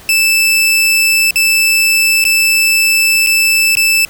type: tone with dropouts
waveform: sawtooth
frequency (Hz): 2637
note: E7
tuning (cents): 0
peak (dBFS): -5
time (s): 0.09-4.05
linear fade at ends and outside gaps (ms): 1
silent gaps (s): 1.308-1.358 / 2.241-2.251 / 3.264-3.27 / 3.753-3.77
effects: pink hiss -37 dBFS RMS until 4.09 s